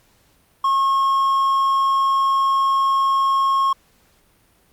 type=tone; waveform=triangle; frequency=1085 Hz; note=C#6; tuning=37 cents flat; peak=-13 dBFS; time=0.64-3.73 s; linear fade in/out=5 ms; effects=pink hiss -58 dBFS RMS until 4.72 s + Opus 48 kbps